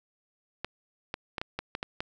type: clicks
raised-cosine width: 0.3 ms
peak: -16 dBFS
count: 8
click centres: 0.646 / 1.141 / 1.382 / 1.415 / 1.59 / 1.751 / 1.829 / 2.005 s
effects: none